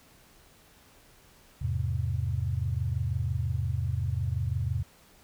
sine chord, E augmented, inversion none, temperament just, 82.41 / 103.01 / 128.76 Hz, E2 / G#2 / B#2, 0 / -14 / -27 cents, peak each -31 dBFS, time 1.61-4.83 s, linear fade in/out 10 ms, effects pink hiss -58 dBFS RMS until 5.23 s

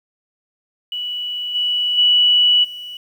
sine tone with level steps, 2948 Hz, F#7, 7 cents flat, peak -22 / -16 / -10 / -29 dBFS, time 0.92-2.97 s, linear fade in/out 2 ms, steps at 1.54 / 1.97 / 2.63 s, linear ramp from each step 20 ms, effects 8-bit

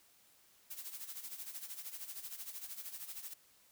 blue noise with tremolo, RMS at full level -44 dBFS, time 0.7-3.34 s, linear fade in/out 10 ms, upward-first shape sine, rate 13 Hz, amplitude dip 70%, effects white hiss -67 dBFS RMS until 3.71 s

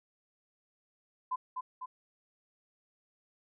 sine tone with echo, 1014 Hz, B5, 45 cents sharp, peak -30 dBFS, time 1.31-1.36 s, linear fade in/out 10 ms, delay 250 ms, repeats 2, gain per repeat -4 dB, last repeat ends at 1.86 s, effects none

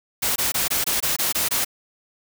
white noise bursts, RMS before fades -22 dBFS, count 9, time 0.22-1.648 s, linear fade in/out 10 ms, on 140 ms, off 21 ms, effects none

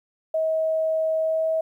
sine tone with pitch glide, 638 to 642.4 Hz, D#5 to E5, +43 to -45 cents, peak -20 dBFS, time 0.34-1.61 s, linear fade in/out 5 ms, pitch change +12 cents, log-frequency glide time 1.19-1.48 s, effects 10-bit

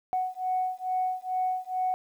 sine beating tone pair, 740 / 742.3 Hz, F#5 / F#5, 0 / +5 cents, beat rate 2.3 Hz, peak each -29 dBFS, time 0.13-1.94 s, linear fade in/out 0 ms, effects tanh soft clip ceiling -19 dBFS + 10-bit

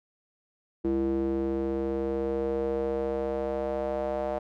square tone with band-pass filter sweep, 67.1 Hz, C2, 44 cents sharp, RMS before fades -29 dBFS, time 0.84-4.39 s, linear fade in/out 10 ms, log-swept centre 340 to 640 Hz, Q 4.1, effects none

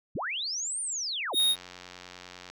sine linear two-way sweep, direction up then down, 51.91 to 9200 to 220.2 Hz, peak -30 dBFS, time 0.15-1.35 s, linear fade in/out 5 ms, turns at 0.81 s
square tone, 3729 Hz, A#7, in tune, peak -22 dBFS, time 1.33-1.56 s, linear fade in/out 50 ms
click train, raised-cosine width 0.2 ms, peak -26 dBFS, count 100, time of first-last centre 1.4-2.5 s, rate 90 Hz
effects none

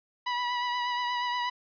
sawtooth tone with vibrato, 978 Hz, B5, 17 cents flat, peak -24 dBFS, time 0.26-1.5 s, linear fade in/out 10 ms, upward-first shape triangle, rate 8.4 Hz, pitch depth 29 cents each way, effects resampled to 11025 Hz

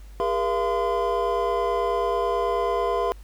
triangle tone cluster, 407.8 / 477 / 680 / 1026 Hz, G#4 / A#4 / F5 / C6, -32 / +40 / -46 / -34 cents, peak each -25 dBFS, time 0.2-3.12 s, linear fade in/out 0 ms, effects added 50 Hz sine -40 dBFS peak until 3.23 s + pink hiss -56 dBFS RMS until 3.23 s

